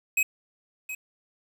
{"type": "tone with echo", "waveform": "square", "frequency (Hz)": 2537, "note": "D#7", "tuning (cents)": 33, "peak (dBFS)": -21, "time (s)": [0.17, 0.23], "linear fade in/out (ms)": 5, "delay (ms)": 720, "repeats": 1, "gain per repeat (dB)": -12, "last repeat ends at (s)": 0.95, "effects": ["9-bit"]}